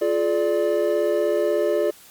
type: chord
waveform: triangle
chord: D diminished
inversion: first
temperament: equal with one note detuned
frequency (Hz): 349.2 / 425.5 / 587.3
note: F4 / Ab4 / D5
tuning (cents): 0 / +42 / 0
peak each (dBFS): -22 / -21 / -20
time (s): 0.01-1.91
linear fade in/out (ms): 10
effects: white hiss -48 dBFS RMS until 2.1 s + Opus 48 kbps